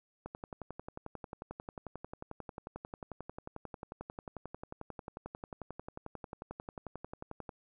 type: click train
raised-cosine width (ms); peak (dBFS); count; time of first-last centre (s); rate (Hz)
1; -28; 82; 0.26-7.492; 11.2
effects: none